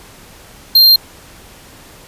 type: tone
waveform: square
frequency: 4186 Hz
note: C8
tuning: in tune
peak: -5 dBFS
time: 0.75-0.96 s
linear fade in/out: 5 ms
effects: pink hiss -40 dBFS RMS until 2.07 s + resampled to 32000 Hz